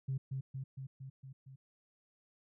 sine tone with echo, 133.5 Hz, C3, 35 cents sharp, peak -32 dBFS, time 0.08-0.18 s, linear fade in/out 10 ms, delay 230 ms, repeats 6, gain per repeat -3 dB, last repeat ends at 1.56 s, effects tanh soft clip ceiling -29 dBFS

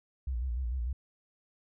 sine tone with vibrato, 61.74 Hz, B1, in tune, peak -30 dBFS, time 0.27-0.93 s, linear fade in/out 5 ms, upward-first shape square, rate 6.7 Hz, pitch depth 100 cents each way, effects none

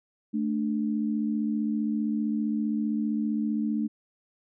sine tone pair together, 219.2 / 294.5 Hz, A3 / D4, -6 / +5 cents, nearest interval perfect fourth, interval 511 cents, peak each -26 / -30 dBFS, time 0.33-3.88 s, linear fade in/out 20 ms, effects none

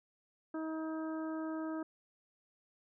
harmonic tone, 317.5 Hz, D#4, 35 cents sharp, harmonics 1 / 2 / 3 / 4 / 5, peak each -37 / -45 / -50 / -49 / -53 dBFS, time 0.54-1.83 s, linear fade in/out 5 ms, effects none

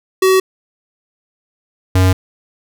square tone pair in turn, 377.8 / 92.96 Hz, F#4 / F#2, +36 / +9 cents, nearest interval 2 octaves, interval 2427 cents, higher first, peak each -9 dBFS, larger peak neither, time 0.22-0.4 / 1.95-2.13 s, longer neither, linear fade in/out 5 ms, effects none

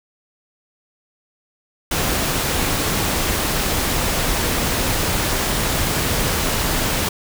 pink noise, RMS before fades -20 dBFS, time 1.91-7.09 s, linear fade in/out 5 ms, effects none

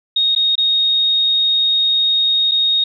sine tone with dropouts, 3729 Hz, A#7, in tune, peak -12 dBFS, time 0.16-2.84 s, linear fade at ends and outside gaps 5 ms, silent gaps 0.351-0.361 / 0.555-0.579 / 2.513-2.517 s, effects none

